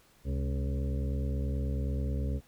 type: harmonic tone with a mistuned harmonic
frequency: 69.3 Hz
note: C#2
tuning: in tune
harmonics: 1 / 2 / 3 / 4 / 6 / 7 / 8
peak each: -30 / -36 / -40 / -42 / -46 / -47 / -48 dBFS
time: 0.24-2.41 s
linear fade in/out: 50 ms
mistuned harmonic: 2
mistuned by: -87 cents
effects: pink hiss -63 dBFS RMS until 2.47 s